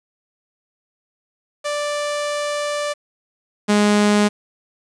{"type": "tone pair in turn", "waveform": "sawtooth", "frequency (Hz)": [587.3, 207.6], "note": ["D5", "G#3"], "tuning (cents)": [0, 0], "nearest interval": "octave + tritone", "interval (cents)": 1800, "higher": "first", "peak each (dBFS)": [-17, -9], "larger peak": "second", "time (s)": [[1.64, 2.94], [3.68, 4.29]], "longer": "first", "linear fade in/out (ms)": 20, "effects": ["resampled to 22050 Hz", "7-bit"]}